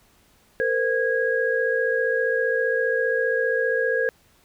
sine tone cluster, 457.9 / 513 / 1647 Hz, A#4 / C5 / G#6, -31 / -34 / -15 cents, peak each -24 dBFS, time 0.6-4.09 s, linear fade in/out 0 ms, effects pink hiss -59 dBFS RMS until 4.44 s

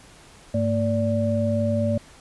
sine tone cluster, 103 / 227.2 / 580 Hz, G#2 / A#3 / D5, -14 / -44 / -22 cents, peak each -24 dBFS, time 0.54-1.98 s, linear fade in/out 5 ms, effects pink hiss -49 dBFS RMS until 2.2 s + resampled to 24000 Hz

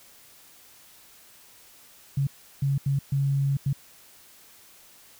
sine tone bursts at uneven times, 138.59 Hz, C#3, in tune, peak -21 dBFS, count 5, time 2.17-2.27 / 2.62-2.78 / 2.86-2.99 / 3.12-3.57 / 3.66-3.73 s, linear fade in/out 5 ms, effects white hiss -53 dBFS RMS until 5.19 s

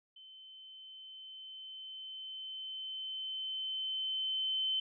sine tone with level ramp, 3070 Hz, G7, 37 cents flat, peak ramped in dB -52 to -30 dBFS, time 0.16-4.8 s, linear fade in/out 5 ms, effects none

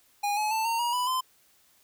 square tone with pitch steps, 819 / 850.8 / 883.9 / 918.2 / 953.9 / 991 / 1029.5 Hz, G#5 / G#5 / A5 / A#5 / A#5 / B5 / C6, -24 / +42 / +8 / -26 / +40 / +6 / -28 cents, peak -26 dBFS, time 0.23-1.21 s, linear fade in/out 10 ms, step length 140 ms, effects white hiss -63 dBFS RMS until 1.83 s

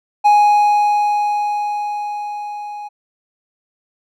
triangle tone with level ramp, 830.6 Hz, G#5, in tune, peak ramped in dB -5 to -25 dBFS, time 0.24-2.89 s, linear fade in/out 20 ms, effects none

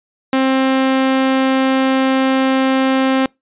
sawtooth tone, 264.6 Hz, C4, 20 cents sharp, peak -8 dBFS, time 0.33-3.26 s, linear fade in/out 2 ms, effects noise-tail reverb RT60 0.2 s tail -26 dB re dry + resampled to 8000 Hz

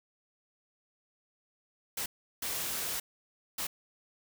white noise bursts at uneven times, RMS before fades -35 dBFS, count 3, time 1.97-2.06 / 2.42-3 / 3.58-3.67 s, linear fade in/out 5 ms, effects none

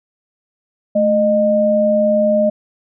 sine tone pair together, 216.9 / 613 Hz, A3 / D#5, -25 / -26 cents, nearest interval octave + tritone, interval 1799 cents, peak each -17 / -12 dBFS, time 0.95-2.5 s, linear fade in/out 10 ms, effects none

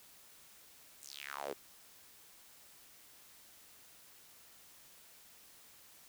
sawtooth tone with high-pass filter sweep, 70.8 Hz, C#2, 37 cents sharp, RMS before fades -45 dBFS, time 1.01-1.54 s, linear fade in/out 20 ms, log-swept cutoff 8700 to 370 Hz, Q 4.2, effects white hiss -60 dBFS RMS until 6.08 s

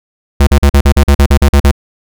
square tone bursts, 70.5 Hz, C#2, 30 cents sharp, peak -4 dBFS, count 12, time 0.4-1.714 s, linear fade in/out 5 ms, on 71 ms, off 42 ms, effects none

